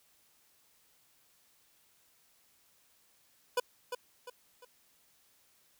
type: tone with echo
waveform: 25% pulse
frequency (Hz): 493.9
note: B4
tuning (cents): 0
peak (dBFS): -23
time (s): 3.57-3.6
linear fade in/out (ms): 5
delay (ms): 350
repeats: 3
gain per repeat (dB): -8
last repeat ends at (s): 4.65
effects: white hiss -68 dBFS RMS until 5.79 s